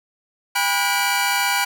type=tone cluster; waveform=sawtooth; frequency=801 / 983 / 1447 / 2320 Hz; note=G5 / B5 / F#6 / D7; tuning=+37 / -8 / -39 / -22 cents; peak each=-20 dBFS; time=0.55-1.65 s; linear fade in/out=10 ms; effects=none